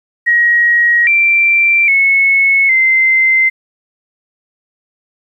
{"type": "tone with pitch steps", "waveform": "sine", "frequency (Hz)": [1894, 2353, 2195, 2075], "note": ["A#6", "D7", "C#7", "C7"], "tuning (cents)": [27, 3, -18, -15], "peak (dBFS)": -7, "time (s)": [0.26, 3.5], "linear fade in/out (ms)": 20, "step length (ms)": 810, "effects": ["8-bit"]}